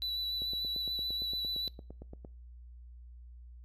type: tone with vibrato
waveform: triangle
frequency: 3955 Hz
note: B7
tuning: 2 cents sharp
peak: -32 dBFS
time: 0.02-1.68 s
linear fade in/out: 0 ms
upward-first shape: sine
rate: 6.9 Hz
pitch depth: 15 cents each way
type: click train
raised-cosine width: 2 ms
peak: -33 dBFS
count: 17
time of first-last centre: 0.42-2.249 s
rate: 8.75 Hz
effects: noise-tail reverb RT60 0.4 s tail -22 dB re dry + added 60 Hz sine -48 dBFS peak until 3.64 s